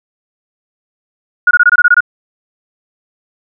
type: tone bursts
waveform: sine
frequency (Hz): 1445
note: F#6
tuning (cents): -41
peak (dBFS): -3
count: 9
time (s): 1.47-2.006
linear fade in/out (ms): 5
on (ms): 40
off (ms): 22
effects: none